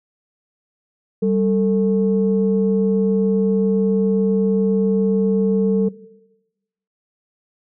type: tone pair together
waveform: sine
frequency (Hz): 194.7 / 446.3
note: G3 / A4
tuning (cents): -12 / +25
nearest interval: octave + major second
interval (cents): 1437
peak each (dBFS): -17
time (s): 1.22-5.89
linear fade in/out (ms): 10
effects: noise-tail reverb RT60 1.0 s tail -17 dB re dry + tanh soft clip ceiling -7 dBFS